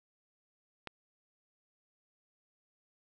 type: click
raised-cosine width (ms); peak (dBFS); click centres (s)
0.3; -24; 0.873
effects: none